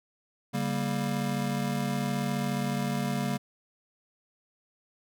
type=chord; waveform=square; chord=G diminished; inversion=second; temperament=just; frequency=141.12 / 196 / 235.2 Hz; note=Db3 / G3 / Bb3; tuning=+31 / 0 / +16 cents; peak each=-33 dBFS; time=0.53-3.38 s; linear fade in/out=20 ms; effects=none